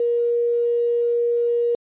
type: tone with quantisation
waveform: sine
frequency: 474.2 Hz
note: A#4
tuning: 30 cents sharp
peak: -17 dBFS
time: 0-1.75 s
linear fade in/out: 2 ms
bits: 7
effects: resampled to 8000 Hz